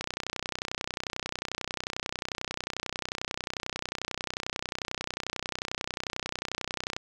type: click train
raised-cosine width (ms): 0.2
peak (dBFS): -14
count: 218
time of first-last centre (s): 0.01-6.965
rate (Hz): 31.2
effects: none

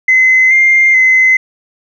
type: tone with pitch steps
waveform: sine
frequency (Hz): 2046 / 2106 / 2048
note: C7 / C7 / C7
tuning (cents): -39 / +11 / -38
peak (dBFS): -4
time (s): 0.08-1.37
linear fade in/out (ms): 5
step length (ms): 430
effects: tanh soft clip ceiling 0 dBFS

